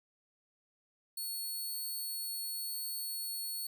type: tone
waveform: 5% pulse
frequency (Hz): 4401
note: C#8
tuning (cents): -13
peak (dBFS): -30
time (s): 1.17-3.67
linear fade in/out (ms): 5
effects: none